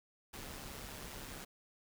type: noise with amplitude modulation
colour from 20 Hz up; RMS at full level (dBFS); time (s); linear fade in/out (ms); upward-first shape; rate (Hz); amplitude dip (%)
pink; -45; 0.33-1.45; 10; sine; 140; 55
effects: none